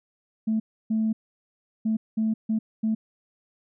sine tone bursts at uneven times, 220 Hz, A3, in tune, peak -20 dBFS, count 6, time 0.47-0.6 / 0.9-1.13 / 1.85-1.97 / 2.17-2.34 / 2.49-2.59 / 2.83-2.95 s, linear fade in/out 10 ms, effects tanh soft clip ceiling -17 dBFS

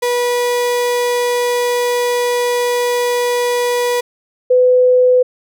35% pulse / sine tone pair in turn, 486.9 / 502.3 Hz, B4 / B4, -25 / +29 cents, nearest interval minor second, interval 54 cents, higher second, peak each -12 / -7 dBFS, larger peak second, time 0.02-4.01 / 4.5-5.23 s, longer first, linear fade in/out 10 ms, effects none

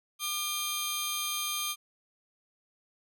15% pulse tone cluster, 1203 / 3193 / 4073 Hz, D6 / G7 / C8, +41 / +31 / -47 cents, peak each -29 / -26 / -34 dBFS, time 0.19-1.76 s, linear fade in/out 50 ms, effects none

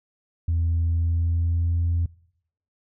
sine tone with pitch glide, 83.3 to 85 Hz, E2 to F2, +19 to -46 cents, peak -18 dBFS, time 0.48-2.06 s, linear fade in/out 5 ms, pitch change +35 cents, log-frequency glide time 0.85-1.8 s, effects noise-tail reverb RT60 0.7 s tail -24 dB re dry + tanh soft clip ceiling -17 dBFS

